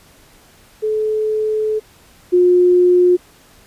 sine tone pair in turn, 431.4 / 358 Hz, A4 / F4, -34 / +43 cents, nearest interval minor third, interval 323 cents, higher first, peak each -15 / -8 dBFS, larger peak second, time 0.82-1.8 / 2.32-3.17 s, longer first, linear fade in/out 20 ms, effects pink hiss -48 dBFS RMS until 3.66 s + resampled to 32000 Hz

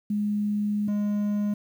sine / triangle tone pair in turn, 207.7 / 206.7 Hz, G#3 / G#3, 0 / -8 cents, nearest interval unison, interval 8 cents, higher first, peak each -23 / -21 dBFS, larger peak second, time 0.1-0.88 / 0.88-1.54 s, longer first, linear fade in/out 5 ms, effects 9-bit

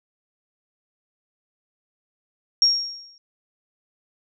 sine tone with exponential decay, 5570 Hz, F8, 5 cents flat, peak -11 dBFS, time 2.62-3.18 s, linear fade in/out 1 ms, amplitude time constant 120 ms, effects none

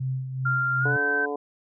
sine tone with tremolo, 130.81 Hz, C3, in tune, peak -24 dBFS, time 0-0.97 s, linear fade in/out 10 ms, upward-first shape sine, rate 2.6 Hz, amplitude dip 55%
sine tone with pitch glide, 1392 to 1544.5 Hz, F6 to G6, -6 to -26 cents, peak -22 dBFS, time 0.45-1.26 s, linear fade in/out 10 ms, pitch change +180 cents, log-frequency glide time 0.79-0.98 s
harmonic tone, 144.5 Hz, D3, 28 cents flat, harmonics 2 / 3 / 4 / 5 / 6 / 7, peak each -35 / -29 / -39 / -34 / -45 / -38 dBFS, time 0.85-1.36 s, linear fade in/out 5 ms
effects none

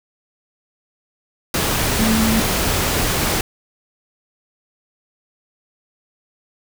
sine tone in noise, 221.7 Hz, A3, 13 cents sharp, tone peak -16 dBFS, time 1.99-2.4 s, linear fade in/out 2 ms, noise pink, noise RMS -19 dBFS, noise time 1.54-3.41 s, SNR 0 dB, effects none

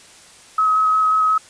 sine tone with vibrato, 1276 Hz, D#6, 43 cents sharp, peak -13 dBFS, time 0.58-1.38 s, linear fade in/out 5 ms, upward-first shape square, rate 5.6 Hz, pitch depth 8 cents each way, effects white hiss -45 dBFS RMS until 1.49 s + resampled to 22050 Hz

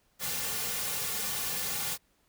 white noise with comb filter, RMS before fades -33 dBFS, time 0.19-1.98 s, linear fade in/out 50 ms, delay 3.1 ms, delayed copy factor -0.9, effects pink hiss -70 dBFS RMS until 2.28 s

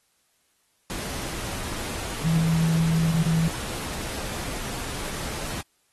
sine tone in noise, 163.3 Hz, E3, 16 cents flat, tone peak -19 dBFS, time 2.24-3.48 s, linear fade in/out 0 ms, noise pink, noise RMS -33 dBFS, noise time 0.9-5.61 s, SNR +11 dB, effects white hiss -68 dBFS RMS until 5.92 s + AAC 32 kbps

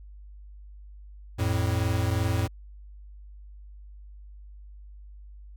square tone pair together, 87.31 / 110 Hz, F2 / A2, 0 / 0 cents, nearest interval major third, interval 400 cents, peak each -27 dBFS, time 1.38-2.48 s, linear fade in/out 20 ms, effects added 50 Hz sine -43 dBFS peak until 5.56 s

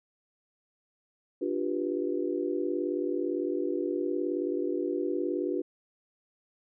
sine chord, G dominant seventh, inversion second, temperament just, 294 / 352.8 / 392 / 490 Hz, D4 / F4 / G4 / B4, +2 / +18 / 0 / -14 cents, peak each -33 / -31 / -34 / -36 dBFS, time 1.41-5.62 s, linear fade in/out 10 ms, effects none

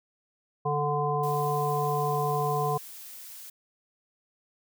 harmonic tone, 146.83 Hz, D3, in tune, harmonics 1 / 3 / 5 / 7, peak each -30 / -30 / -30 / -30 dBFS, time 0.65-2.78 s, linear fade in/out 10 ms
blue noise, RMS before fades -44 dBFS, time 1.23-3.5 s, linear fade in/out 5 ms
effects none

